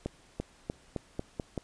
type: accelerating click train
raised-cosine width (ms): 2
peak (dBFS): -19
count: 7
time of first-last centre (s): 0.06-1.578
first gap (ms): 340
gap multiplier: 0.88
effects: pink hiss -60 dBFS RMS until 1.63 s + resampled to 22050 Hz